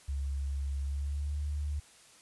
sine tone with pitch glide, 69.3 to 73.34 Hz, C#2 to D2, 0 to -2 cents, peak -31 dBFS, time 0.08-1.8 s, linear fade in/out 10 ms, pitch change +98 cents, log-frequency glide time 0.81-1.36 s, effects white hiss -58 dBFS RMS until 2.21 s + resampled to 24000 Hz

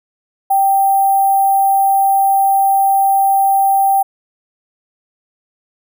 sine tone with sample-and-hold, 784 Hz, G5, in tune, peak -9 dBFS, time 0.5-4.03 s, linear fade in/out 10 ms, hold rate 11025 Hz, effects none

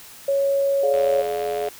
sine tone, 554.4 Hz, C#5, in tune, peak -17 dBFS, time 0.28-1.22 s, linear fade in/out 5 ms
sine chord, D diminished, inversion second, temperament just, 422.9 / 587.3 / 704.8 Hz, Ab4 / D5 / F5, +31 / 0 / +16 cents, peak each -25 / -28 / -28 dBFS, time 0.83-1.69 s, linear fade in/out 5 ms
click train, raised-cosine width 0.3 ms, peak -20 dBFS, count 65, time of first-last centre 0.94-1.686 s, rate 85.8 Hz
effects white hiss -43 dBFS RMS until 1.79 s

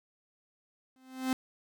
45% pulse tone with exponential growth, 259.7 Hz, C4, 13 cents flat, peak -25 dBFS, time 0.96-1.33 s, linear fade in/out 1 ms, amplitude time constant 80 ms, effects none

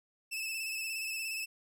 sawtooth tone with vibrato, 2626 Hz, E7, 7 cents flat, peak -32 dBFS, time 0.31-1.46 s, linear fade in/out 20 ms, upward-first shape square, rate 17 Hz, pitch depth 27 cents each way, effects none

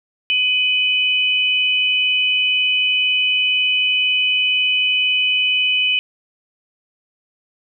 sine tone pair together, 2513 / 2989 Hz, D#7 / F#7, +17 / +17 cents, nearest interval minor third, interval 300 cents, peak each -17 / -17 dBFS, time 0.3-5.99 s, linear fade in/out 0 ms, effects none

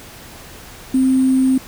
sine tone with sample-and-hold, 261.6 Hz, C4, in tune, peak -11 dBFS, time 0.94-1.58 s, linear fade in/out 5 ms, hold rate 8820 Hz, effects pink hiss -38 dBFS RMS until 1.67 s

